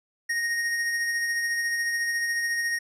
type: tone with tremolo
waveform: square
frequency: 1864.7 Hz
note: A#6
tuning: in tune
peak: -24 dBFS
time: 0.29-2.79 s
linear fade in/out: 10 ms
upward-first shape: sine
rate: 14 Hz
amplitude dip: 30%
effects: low-pass 11000 Hz 12 dB/octave